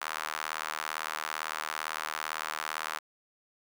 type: tone with high-pass filter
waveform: sawtooth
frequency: 77.78 Hz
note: D#2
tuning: in tune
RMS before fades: -36 dBFS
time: 0.01-2.99 s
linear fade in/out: 10 ms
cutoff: 1200 Hz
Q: 1.9
effects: none